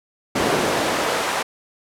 brown noise with high-pass filter sweep, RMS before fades -21 dBFS, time 0.35-1.43 s, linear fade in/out 10 ms, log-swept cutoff 310 to 780 Hz, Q 0.78, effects low-pass 12000 Hz 12 dB/octave

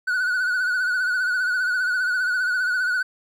triangle tone with vibrato, 1480 Hz, F#6, in tune, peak -18 dBFS, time 0.07-3.03 s, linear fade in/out 10 ms, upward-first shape sine, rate 15 Hz, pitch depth 57 cents each way, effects none

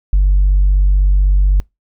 sine tone, 48 Hz, G1, 36 cents flat, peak -6 dBFS, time 0.13-1.6 s, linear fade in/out 0 ms, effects noise-tail reverb RT60 0.2 s tail -26 dB re dry + tanh soft clip ceiling -5 dBFS

